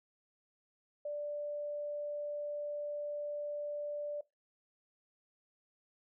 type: tone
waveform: sine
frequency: 587.3 Hz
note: D5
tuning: in tune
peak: -36 dBFS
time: 1.05-4.21 s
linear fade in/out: 5 ms
effects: noise-tail reverb RT60 0.2 s tail -21 dB re dry